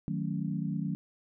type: chord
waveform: sine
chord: D# half-diminished seventh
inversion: none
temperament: equal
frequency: 155.56 / 185 / 220 / 277.2 Hz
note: D#3 / F#3 / A3 / C#4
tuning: 0 / 0 / 0 / 0 cents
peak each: -34 / -34 / -37 / -39 dBFS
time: 0.08-0.95 s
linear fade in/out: 0 ms
effects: none